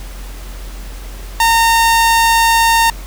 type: tone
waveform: sawtooth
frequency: 916 Hz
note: A#5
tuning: 31 cents flat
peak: -5 dBFS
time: 1.4-2.9 s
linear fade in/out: 2 ms
effects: added 45 Hz sine -26 dBFS peak until 3.06 s + pink hiss -36 dBFS RMS until 3.06 s